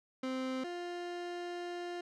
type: tone pair in turn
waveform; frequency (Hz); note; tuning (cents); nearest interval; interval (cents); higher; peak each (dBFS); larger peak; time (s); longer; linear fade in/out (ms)
30% pulse; 260 / 350.9; C4 / F4; -11 / +8; perfect fourth; 519; second; -32 / -36; first; 0.23-0.64 / 0.64-2.01; second; 5
effects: low-pass 5000 Hz 12 dB/octave